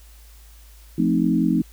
sine chord, F dominant seventh, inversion none, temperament equal, 174.61 / 220 / 261.6 / 311.1 Hz, F3 / A3 / C4 / Eb4, 0 / 0 / 0 / 0 cents, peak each -22 dBFS, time 0.98-1.62 s, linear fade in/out 5 ms, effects added 54 Hz sine -44 dBFS peak until 1.72 s + white hiss -53 dBFS RMS until 1.72 s

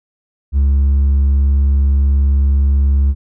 triangle tone with hard clipping, 69.3 Hz, C#2, in tune, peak -8 dBFS, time 0.52-3.15 s, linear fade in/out 50 ms, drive 1 dB, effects none

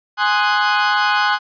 40% pulse chord, Ab dominant seventh, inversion none, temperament equal, 830.6 / 1046.5 / 1244.5 / 1480 Hz, Ab5 / C6 / Eb6 / Gb6, 0 / 0 / 0 / 0 cents, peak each -18 / -20 / -22 / -17 dBFS, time 0.17-1.39 s, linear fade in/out 50 ms, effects resampled to 11025 Hz

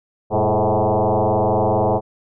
sine tone with frequency modulation, 118.1 Hz, A#2, 23 cents sharp, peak -14 dBFS, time 0.3-2.01 s, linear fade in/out 50 ms, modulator 107 Hz, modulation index 7.4, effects none

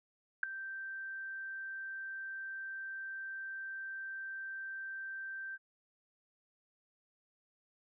sine tone with ADSR envelope, 1565 Hz, G6, 3 cents flat, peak -22 dBFS, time 0.43-5.58 s, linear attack 4 ms, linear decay 3 ms, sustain -18 dB, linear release 37 ms, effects none

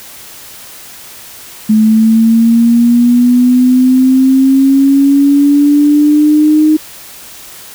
sine linear sweep, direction up, 215.3 to 310 Hz, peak -4 dBFS, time 1.69-6.77 s, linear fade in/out 10 ms, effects white hiss -32 dBFS RMS until 7.74 s

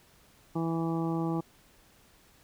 harmonic tone, 164.81 Hz, E3, in tune, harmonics 1 / 2 / 3 / 4 / 5 / 6 / 7, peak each -31 / -31 / -41 / -44 / -39 / -46 / -43 dBFS, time 0.55-1.41 s, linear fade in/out 10 ms, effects pink hiss -61 dBFS RMS until 2.43 s

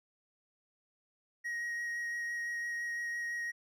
triangle tone with vibrato, 1887 Hz, A#6, 21 cents sharp, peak -33 dBFS, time 1.44-3.52 s, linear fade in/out 20 ms, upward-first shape sine, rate 5.9 Hz, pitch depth 10 cents each way, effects none

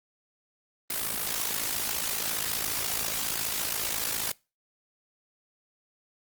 white noise with amplitude modulation, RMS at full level -27 dBFS, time 0.9-4.32 s, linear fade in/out 5 ms, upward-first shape sine, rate 54.6 Hz, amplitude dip 75%, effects noise-tail reverb RT60 0.3 s tail -25 dB re dry + Opus 24 kbps

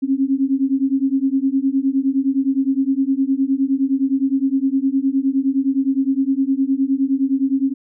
sine beating tone pair, 265.3 / 275 Hz, C4 / C#4, +24 / -14 cents, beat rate 9.7 Hz, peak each -18 dBFS, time 0.02-7.74 s, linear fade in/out 20 ms, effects none

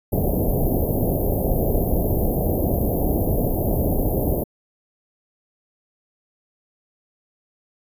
pink band-stop noise, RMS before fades -20 dBFS, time 0.12-4.44 s, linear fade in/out 10 ms, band 710 to 13000 Hz, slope 48 dB/octave, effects resampled to 32000 Hz

